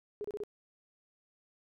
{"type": "tone bursts", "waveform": "sine", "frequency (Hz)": 415.8, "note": "G#4", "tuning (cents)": 2, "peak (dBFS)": -35, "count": 4, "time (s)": [0.21, 0.436], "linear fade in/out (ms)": 0, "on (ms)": 34, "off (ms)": 30, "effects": []}